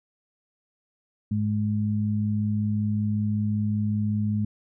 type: tone pair together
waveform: sine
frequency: 105.3 / 210.6 Hz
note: G#2 / G#3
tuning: +24 / +24 cents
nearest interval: octave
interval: 1200 cents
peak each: -25 dBFS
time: 1.31-4.45 s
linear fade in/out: 5 ms
effects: none